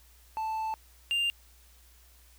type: tone pair in turn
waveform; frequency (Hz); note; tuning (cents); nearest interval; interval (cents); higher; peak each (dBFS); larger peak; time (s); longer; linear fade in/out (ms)
triangle; 880 / 2794; A5 / F7; 0 / 0; octave + minor sixth; 2000; second; -28 / -24; second; 0.37-0.74 / 1.11-1.3; first; 0
effects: added 60 Hz sine -57 dBFS peak until 2.38 s + white hiss -61 dBFS RMS until 2.38 s